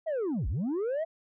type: linear two-way sweep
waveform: sine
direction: down then up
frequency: 670 to 43.65 to 670 Hz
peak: -25 dBFS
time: 0.06-1.05 s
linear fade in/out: 20 ms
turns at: 0.48 s
effects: tanh soft clip ceiling -27 dBFS